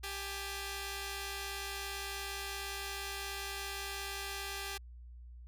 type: tone pair together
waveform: 5% pulse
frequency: 394.9 / 847 Hz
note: G4 / G#5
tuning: +13 / +34 cents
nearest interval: octave + minor second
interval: 1321 cents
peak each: -29 / -33 dBFS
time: 0.03-4.78 s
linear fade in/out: 10 ms
effects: added 60 Hz sine -48 dBFS peak until 5.47 s